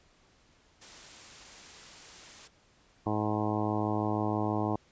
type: noise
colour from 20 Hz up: white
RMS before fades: -49 dBFS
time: 0.81-2.48 s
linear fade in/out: 10 ms
type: harmonic tone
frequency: 106.2 Hz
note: G#2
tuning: 39 cents sharp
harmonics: 1 / 2 / 3 / 4 / 5 / 6 / 7 / 8 / 9 / 10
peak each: -34 / -35 / -33 / -38 / -41 / -39 / -37 / -39 / -40 / -41 dBFS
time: 3.06-4.76 s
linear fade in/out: 5 ms
effects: pink hiss -64 dBFS RMS until 4.91 s + resampled to 16000 Hz